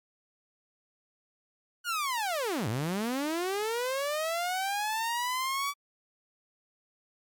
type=linear two-way sweep; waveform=sawtooth; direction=down then up; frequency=1473 to 100.9 to 1152 Hz; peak=-25 dBFS; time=1.84-5.74 s; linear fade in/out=50 ms; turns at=2.68 s; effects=MP3 96 kbps